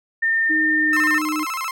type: tone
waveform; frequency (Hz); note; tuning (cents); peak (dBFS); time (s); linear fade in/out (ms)
sine; 1811; A6; +49; -16; 0.22-1.19; 10
type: tone with pitch glide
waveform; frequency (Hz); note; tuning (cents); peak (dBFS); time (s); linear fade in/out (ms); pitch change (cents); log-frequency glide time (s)
sine; 311.7 to 306.2; D#4 to D#4; +3 to -28; -22; 0.49-1.45; 20; -31; 0.6-0.89
type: tone with vibrato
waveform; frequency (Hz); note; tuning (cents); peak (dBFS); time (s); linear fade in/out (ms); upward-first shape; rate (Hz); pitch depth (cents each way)
30% pulse; 1174.7; D6; 0; -21; 0.93-1.71; 2; square; 14; 190
effects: none